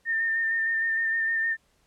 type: tone with vibrato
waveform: sine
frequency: 1811 Hz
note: A6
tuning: 49 cents sharp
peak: -23 dBFS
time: 0.05-1.57 s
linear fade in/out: 50 ms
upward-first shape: square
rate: 6.5 Hz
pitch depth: 18 cents each way
effects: pink hiss -67 dBFS RMS until 1.86 s + low-pass 11000 Hz 12 dB/octave